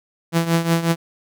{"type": "tone with tremolo", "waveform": "sawtooth", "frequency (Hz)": 166.8, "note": "E3", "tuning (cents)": 21, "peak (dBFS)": -9, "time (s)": [0.32, 0.96], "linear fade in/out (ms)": 50, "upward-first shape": "triangle", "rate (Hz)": 5.5, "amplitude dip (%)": 80, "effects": []}